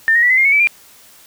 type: tone with pitch steps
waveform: sine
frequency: 1800 / 1875.4 / 1953.9 / 2036 / 2121 / 2210 / 2302 / 2399 Hz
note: A6 / A#6 / B6 / C7 / C7 / C#7 / D7 / D7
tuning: +39 / +10 / -19 / -48 / +23 / -6 / -35 / +36 cents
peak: -9 dBFS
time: 0.08-0.672 s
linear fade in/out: 0 ms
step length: 74 ms
effects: white hiss -45 dBFS RMS until 1.26 s